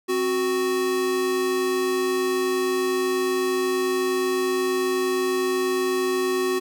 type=tone pair together; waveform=square; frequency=261.6 / 370 Hz; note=C4 / F#4; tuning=0 / 0 cents; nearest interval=tritone; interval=600 cents; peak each=-31 / -22 dBFS; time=0.08-6.6 s; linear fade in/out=20 ms; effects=none